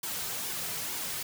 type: noise with flanger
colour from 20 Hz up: white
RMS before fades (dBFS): -35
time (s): 0.03-1.23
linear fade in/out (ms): 5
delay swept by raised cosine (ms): 1.5 to 3.7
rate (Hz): 2.2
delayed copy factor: -0.55
effects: none